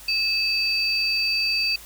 sine tone pair together, 2605 / 4633 Hz, E7 / D8, -21 / -24 cents, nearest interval minor seventh, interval 997 cents, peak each -24 / -22 dBFS, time 0.08-1.76 s, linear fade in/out 5 ms, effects added 50 Hz sine -49 dBFS peak until 1.85 s + white hiss -44 dBFS RMS until 1.85 s

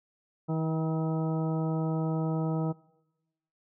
harmonic tone with a mistuned harmonic, 160 Hz, D#3, 49 cents sharp, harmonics 1 / 2 / 3 / 4 / 5 / 6 / 8, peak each -28 / -34 / -38 / -40 / -42 / -44 / -46 dBFS, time 0.48-2.73 s, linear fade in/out 20 ms, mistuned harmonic 5, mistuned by -21 cents, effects noise-tail reverb RT60 1.0 s tail -22 dB re dry

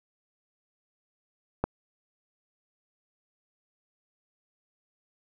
click, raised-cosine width 1 ms, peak -11 dBFS, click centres 1.64 s, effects none

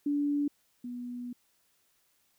sine tone pair in turn, 288.9 / 244.4 Hz, D4 / B3, -28 / -18 cents, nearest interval minor third, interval 290 cents, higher first, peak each -26 / -36 dBFS, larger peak first, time 0.06-0.48 / 0.84-1.33 s, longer second, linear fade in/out 5 ms, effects white hiss -71 dBFS RMS until 2.38 s

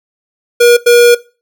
square tone bursts at uneven times, 478.9 Hz, A#4, 47 cents sharp, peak -4 dBFS, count 2, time 0.6-0.77 / 0.86-1.15 s, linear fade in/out 10 ms, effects noise-tail reverb RT60 0.3 s tail -18 dB re dry

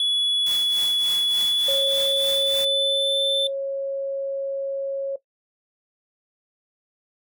triangle tone with pitch glide, 3399 to 3539 Hz, G#7 to A7, +39 to +9 cents, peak -18 dBFS, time 0-3.47 s, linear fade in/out 2 ms, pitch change +70 cents, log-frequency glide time 1.23-3.22 s
white noise with tremolo, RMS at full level -33 dBFS, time 0.46-2.65 s, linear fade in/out 5 ms, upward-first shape triangle, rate 3.4 Hz, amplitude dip 80%
sine tone, 548 Hz, C#5, 20 cents flat, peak -23 dBFS, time 1.68-5.16 s, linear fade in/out 5 ms
effects noise-tail reverb RT60 0.1 s tail -17 dB re dry

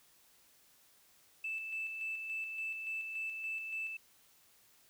sine tone with tremolo, 2637 Hz, E7, in tune, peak -35 dBFS, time 1.44-3.97 s, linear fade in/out 5 ms, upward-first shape square, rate 3.5 Hz, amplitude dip 40%, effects tanh soft clip ceiling -31 dBFS + white hiss -66 dBFS RMS until 4.89 s

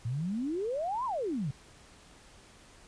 sine exponential two-way sweep, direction up then down, 110 to 1082 to 126.4 Hz, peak -30 dBFS, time 0.05-1.51 s, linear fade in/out 5 ms, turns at 1.05 s, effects pink hiss -56 dBFS RMS until 2.87 s + resampled to 22050 Hz

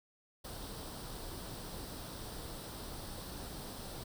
pink noise with comb filter, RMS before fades -45 dBFS, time 0.44-4.04 s, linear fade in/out 10 ms, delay 0.22 ms, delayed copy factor +0.55, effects none

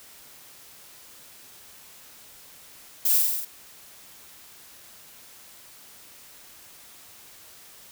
violet noise with echo, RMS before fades -22 dBFS, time 3.05-3.18 s, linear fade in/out 5 ms, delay 45 ms, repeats 6, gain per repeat -2 dB, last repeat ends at 3.45 s, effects white hiss -49 dBFS RMS until 7.91 s

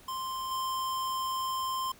square tone with level steps, 1046.5 Hz, C6, in tune, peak -34 / -31 dBFS, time 0.08-1.92 s, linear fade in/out 5 ms, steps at 0.51 s, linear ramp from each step 5 ms, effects pink hiss -56 dBFS RMS until 1.99 s

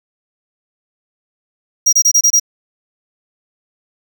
square tone bursts, 5720 Hz, F8, 41 cents sharp, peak -8 dBFS, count 6, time 1.86-2.398 s, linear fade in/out 10 ms, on 68 ms, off 26 ms, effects none

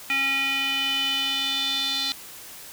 square tone with band-pass filter sweep, 272.4 Hz, C#4, 30 cents flat, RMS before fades -25 dBFS, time 0.1-2.12 s, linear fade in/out 0 ms, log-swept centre 2400 to 3900 Hz, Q 5.7, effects white hiss -42 dBFS RMS until 2.72 s

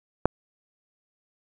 click, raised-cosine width 1 ms, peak -4 dBFS, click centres 0.256 s, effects none

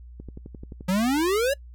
click train, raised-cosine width 3 ms, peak -26 dBFS, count 8, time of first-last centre 0.2-0.809 s, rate 11.5 Hz
square exponential sweep, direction up, 177 to 580 Hz, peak -21 dBFS, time 0.88-1.54 s, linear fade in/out 10 ms
effects noise-tail reverb RT60 0.1 s tail -23 dB re dry + added 60 Hz sine -41 dBFS peak until 1.74 s

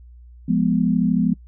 sine chord, F diminished, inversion none, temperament equal, 174.61 / 207.7 / 246.9 Hz, F3 / Ab3 / Cb4, 0 / 0 / 0 cents, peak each -20 dBFS, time 0.48-1.34 s, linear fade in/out 10 ms, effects noise-tail reverb RT60 0.1 s tail -26 dB re dry + added 60 Hz sine -41 dBFS peak until 1.47 s

